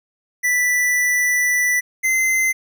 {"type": "tone pair in turn", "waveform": "square", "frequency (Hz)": [1975.5, 2066], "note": ["B6", "C7"], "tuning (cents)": [0, -22], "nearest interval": "minor second", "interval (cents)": 78, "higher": "second", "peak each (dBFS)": -16, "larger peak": "neither", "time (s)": [[0.43, 1.81], [2.03, 2.53]], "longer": "first", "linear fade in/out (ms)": 20, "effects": []}